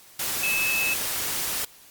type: tone in noise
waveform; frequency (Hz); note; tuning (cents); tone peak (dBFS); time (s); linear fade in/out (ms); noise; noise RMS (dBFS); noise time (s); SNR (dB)
sine; 2603; E7; -22; -23; 0.43-0.94; 5; white; -28; 0.19-1.65; +2
effects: white hiss -51 dBFS RMS until 1.9 s + Opus 48 kbps